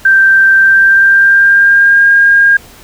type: tone with pitch glide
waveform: sine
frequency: 1568 to 1616.7 Hz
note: G6 to G#6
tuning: 0 to -47 cents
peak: -3 dBFS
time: 0.05-2.57 s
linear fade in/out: 5 ms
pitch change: +53 cents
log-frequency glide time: 0.61-2.07 s
effects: pink hiss -37 dBFS RMS until 2.83 s